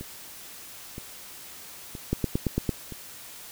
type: two click trains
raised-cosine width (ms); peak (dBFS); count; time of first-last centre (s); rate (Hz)
3; -11 / -24; 6 / 4; 2.13-2.692 / 0.01-2.923; 8.89 / 1.03
effects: white hiss -44 dBFS RMS until 3.51 s